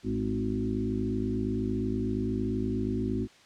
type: harmonic tone with a mistuned harmonic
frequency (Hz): 52.8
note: G#1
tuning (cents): +29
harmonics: 1 / 2 / 4 / 5 / 6 / 7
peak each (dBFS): -38 / -34 / -33 / -32 / -37 / -35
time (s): 0.03-3.28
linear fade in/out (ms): 50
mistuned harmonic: 5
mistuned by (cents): -28
effects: white hiss -56 dBFS RMS until 3.45 s + low-pass 5000 Hz 12 dB/octave